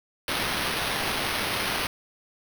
white noise with sample-and-hold, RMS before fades -28 dBFS, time 0.28-1.87 s, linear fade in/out 2 ms, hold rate 7350 Hz, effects none

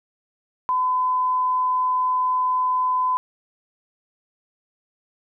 sine tone, 1012 Hz, B5, 42 cents sharp, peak -18 dBFS, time 0.69-3.17 s, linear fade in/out 0 ms, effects none

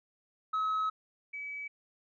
sine tone pair in turn, 1283 / 2286 Hz, E6 / D7, -47 / -47 cents, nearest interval minor seventh, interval 1000 cents, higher second, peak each -26 / -37 dBFS, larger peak first, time 0.53-0.9 / 1.33-1.68 s, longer first, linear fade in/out 10 ms, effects tanh soft clip ceiling -27 dBFS

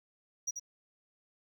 triangle tone with echo, 5780 Hz, F#8, 41 cents flat, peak -30 dBFS, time 0.47-0.51 s, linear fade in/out 10 ms, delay 87 ms, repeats 1, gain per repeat -6 dB, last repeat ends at 0.597 s, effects none

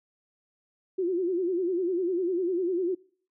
sine tone with vibrato, 359.1 Hz, F4, 48 cents sharp, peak -24 dBFS, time 0.98-2.95 s, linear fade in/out 10 ms, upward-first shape sine, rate 10 Hz, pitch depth 110 cents each way, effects noise-tail reverb RT60 0.5 s tail -23 dB re dry

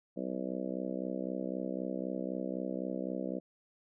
harmonic tone, 63.9 Hz, C2, 40 cents flat, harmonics 3 / 4 / 5 / 6 / 7 / 8 / 9 / 10, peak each -40 / -40 / -41 / -46 / -47 / -42 / -43 / -48 dBFS, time 0.16-3.4 s, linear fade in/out 20 ms, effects none

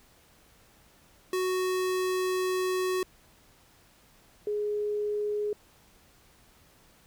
square / sine tone pair in turn, 370 / 417.2 Hz, F#4 / G#4, 0 / +8 cents, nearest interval major second, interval 208 cents, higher second, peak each -27 dBFS, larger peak neither, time 1.33-3.03 / 4.47-5.53 s, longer first, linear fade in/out 2 ms, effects pink hiss -60 dBFS RMS until 7.06 s

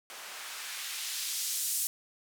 blue noise with band-pass filter sweep, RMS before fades -36 dBFS, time 0.1-1.87 s, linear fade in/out 0 ms, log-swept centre 770 to 9000 Hz, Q 0.77, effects none

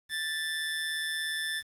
25% pulse tone with amplitude modulation, 1760 Hz, A6, in tune, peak -25 dBFS, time 0.09-1.63 s, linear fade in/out 50 ms, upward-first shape sine, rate 157 Hz, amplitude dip 40%, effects resampled to 32000 Hz + 9-bit

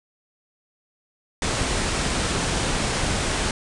pink low-pass noise, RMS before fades -24 dBFS, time 1.42-3.51 s, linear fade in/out 2 ms, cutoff 9700 Hz, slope 96 dB/octave, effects none

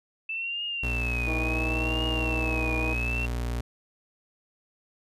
sine tone with vibrato, 2637 Hz, E7, in tune, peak -29 dBFS, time 0.29-3.26 s, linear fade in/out 5 ms, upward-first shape triangle, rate 0.71 Hz, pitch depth 140 cents each way
35% pulse tone, 59.6 Hz, A#1, 39 cents sharp, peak -26 dBFS, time 0.83-3.61 s, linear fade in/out 5 ms
harmonic tone, 158.9 Hz, D#3, 37 cents sharp, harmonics 2 / 3 / 4 / 5 / 6 / 7, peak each -33 / -37 / -39 / -41 / -43 / -44 dBFS, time 1.27-2.94 s, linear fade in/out 10 ms
effects resampled to 32000 Hz

